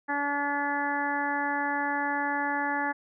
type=harmonic tone; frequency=286.5 Hz; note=D4; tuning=43 cents flat; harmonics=1 / 2 / 3 / 4 / 5 / 6 / 7; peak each=-34 / -39 / -30 / -38 / -37 / -31 / -40 dBFS; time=0.08-2.93 s; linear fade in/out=20 ms; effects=none

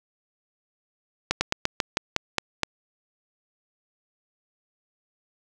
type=slowing click train; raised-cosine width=0.2 ms; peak=-4 dBFS; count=9; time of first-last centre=1.31-2.633 s; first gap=100 ms; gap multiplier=1.14; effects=none

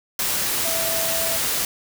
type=tone in noise; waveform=sine; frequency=659.3 Hz; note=E5; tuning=in tune; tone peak=-28 dBFS; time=0.65-1.37 s; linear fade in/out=2 ms; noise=white; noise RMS=-23 dBFS; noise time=0.19-1.65 s; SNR=-8 dB; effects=none

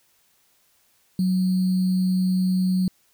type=tone with sample-and-hold; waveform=sine; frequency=185 Hz; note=F#3; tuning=in tune; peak=-18 dBFS; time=1.19-2.88 s; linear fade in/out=2 ms; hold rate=4410 Hz; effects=white hiss -63 dBFS RMS until 3.13 s

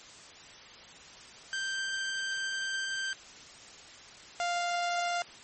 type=tone pair in turn; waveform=sawtooth; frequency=1568 / 698.5 Hz; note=G6 / F5; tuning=0 / 0 cents; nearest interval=octave + major second; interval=1400 cents; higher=first; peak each=-28 / -25 dBFS; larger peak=second; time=1.53-3.13 / 4.4-5.22 s; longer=first; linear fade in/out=0 ms; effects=white hiss -50 dBFS RMS until 5.43 s + MP3 32 kbps

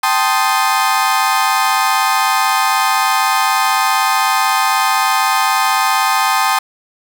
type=chord; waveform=35% pulse; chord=A half-diminished seventh; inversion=third; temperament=equal; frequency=784 / 880 / 1046.5 / 1244.5 Hz; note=G5 / A5 / C6 / Eb6; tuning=0 / 0 / 0 / 0 cents; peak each=-16 dBFS; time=0.03-6.59 s; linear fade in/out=5 ms; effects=none

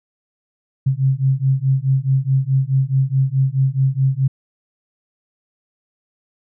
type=beating tone pair; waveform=sine; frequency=131.6 / 136.3 Hz; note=C3 / C#3; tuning=+10 / -29 cents; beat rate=4.7 Hz; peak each=-17 dBFS; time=0.86-4.28 s; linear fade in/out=10 ms; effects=none

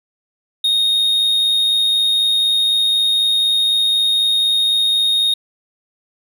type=tone with amplitude modulation; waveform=triangle; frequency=3715 Hz; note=A#7; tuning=7 cents flat; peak=-10 dBFS; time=0.64-5.34 s; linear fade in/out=5 ms; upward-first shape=sine; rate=104 Hz; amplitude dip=30%; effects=none

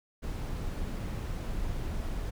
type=noise; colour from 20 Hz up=brown; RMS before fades=-34 dBFS; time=0.22-2.31 s; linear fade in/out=20 ms; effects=none

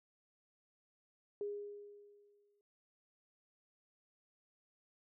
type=tone with exponential decay; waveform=sine; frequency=410 Hz; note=G#4; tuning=22 cents flat; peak=-36 dBFS; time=1.41-2.61 s; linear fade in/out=1 ms; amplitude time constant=260 ms; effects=none

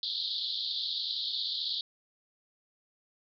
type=band-pass noise; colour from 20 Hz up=pink; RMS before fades=-34 dBFS; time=0.03-1.81 s; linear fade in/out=2 ms; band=3400 to 4600 Hz; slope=96 dB/octave; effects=none

